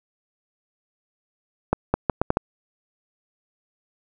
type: accelerating click train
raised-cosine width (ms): 1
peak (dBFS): -4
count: 6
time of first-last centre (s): 1.73-2.371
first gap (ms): 210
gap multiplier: 0.75
effects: none